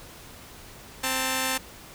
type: tone pair together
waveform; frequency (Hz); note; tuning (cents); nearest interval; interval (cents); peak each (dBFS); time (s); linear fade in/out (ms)
5% pulse; 261.6 / 889.6; C4 / A5; 0 / +19; octave + major sixth; 2119; -16; 1.03-1.58; 10
effects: pink hiss -46 dBFS RMS until 1.94 s